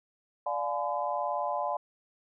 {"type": "chord", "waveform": "sine", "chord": "D diminished seventh", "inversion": "none", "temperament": "just", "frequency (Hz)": [587.3, 704.8, 845.8, 1014.9], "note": ["D5", "F5", "Ab5", "Cb6"], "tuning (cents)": [0, 16, 31, 47], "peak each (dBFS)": -34, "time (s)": [0.46, 1.77], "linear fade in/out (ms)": 5, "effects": []}